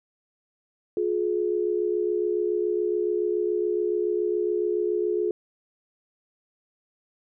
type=tone pair together; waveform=sine; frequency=356 / 423.1 Hz; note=F4 / G#4; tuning=+33 / +32 cents; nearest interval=minor third; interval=299 cents; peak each=-25 dBFS; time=0.97-5.31 s; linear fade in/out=2 ms; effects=none